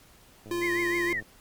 click train, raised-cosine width 2 ms, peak -33 dBFS, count 82, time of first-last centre 0.46-1.224 s, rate 106 Hz
square tone, 346.5 Hz, F4, 14 cents flat, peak -28 dBFS, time 0.51-1.13 s, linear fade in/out 2 ms
sine tone with vibrato, 1975.5 Hz, B6, in tune, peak -27 dBFS, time 0.61-1.21 s, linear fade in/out 20 ms, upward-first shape triangle, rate 6.4 Hz, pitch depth 160 cents each way
effects pink hiss -56 dBFS RMS until 1.4 s + MP3 96 kbps

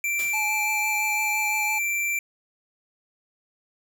square tone, 2349 Hz, D7, in tune, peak -24 dBFS, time 0.04-2.19 s, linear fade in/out 2 ms
white noise with exponential decay, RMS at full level -34 dBFS, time 0.19-0.57 s, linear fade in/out 2 ms, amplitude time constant 82 ms
square tone with vibrato, 853 Hz, G#5, 46 cents sharp, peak -29 dBFS, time 0.33-1.79 s, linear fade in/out 10 ms, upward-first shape triangle, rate 5.9 Hz, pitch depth 26 cents each way
effects none

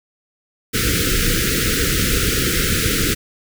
pink band-stop noise, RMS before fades -18 dBFS, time 0.73-3.15 s, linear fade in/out 20 ms, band 510 to 1300 Hz, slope 96 dB/octave, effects none

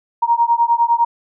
sine beating tone pair, 932.3 / 942.2 Hz, A#5 / A#5, 0 / +18 cents, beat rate 9.9 Hz, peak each -15 dBFS, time 0.22-1.05 s, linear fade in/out 10 ms, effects none

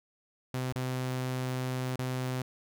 sawtooth tone with dropouts, 128.2 Hz, C3, 35 cents flat, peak -27 dBFS, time 0.54-2.42 s, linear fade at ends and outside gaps 2 ms, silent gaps 0.724-0.758 / 1.958-1.99 s, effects none

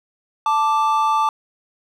triangle tone pair together, 880 / 1174.7 Hz, A5 / D6, 0 / 0 cents, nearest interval perfect fourth, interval 500 cents, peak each -16 dBFS, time 0.46-1.29 s, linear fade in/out 2 ms, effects none

